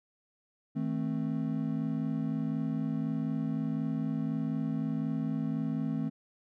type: chord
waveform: triangle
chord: A diminished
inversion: second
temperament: just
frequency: 158.4 / 220 / 264 Hz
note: Eb3 / A3 / C4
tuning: +31 / 0 / +16 cents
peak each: -32 dBFS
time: 0.75-6.1 s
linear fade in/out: 20 ms
effects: none